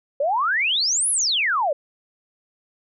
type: exponential two-way sweep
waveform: sine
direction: up then down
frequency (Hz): 538 to 11210 to 538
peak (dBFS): -18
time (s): 0.2-1.73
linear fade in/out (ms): 5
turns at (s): 1.1
effects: none